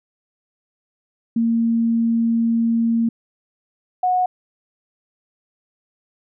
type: tone pair in turn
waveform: sine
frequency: 230 / 731.7 Hz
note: A#3 / F#5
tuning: -23 / -20 cents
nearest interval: octave + minor sixth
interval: 2003 cents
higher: second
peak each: -15 dBFS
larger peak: neither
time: 1.36-3.09 / 4.03-4.26 s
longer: first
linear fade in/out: 5 ms
effects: none